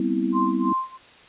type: chord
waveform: sine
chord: C major seventh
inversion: second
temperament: just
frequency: 196.22 / 245.3 / 261.6 / 327 Hz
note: G3 / B3 / C4 / E4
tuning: +2 / -12 / 0 / -14 cents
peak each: -27 / -26 / -26 / -25 dBFS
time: 0-0.73 s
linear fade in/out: 2 ms
type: tone with tremolo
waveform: sine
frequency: 1046.5 Hz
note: C6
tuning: in tune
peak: -20 dBFS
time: 0.32-0.98 s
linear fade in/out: 50 ms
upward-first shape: sine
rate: 3 Hz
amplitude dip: 95%
effects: white hiss -49 dBFS RMS until 1.28 s + resampled to 8000 Hz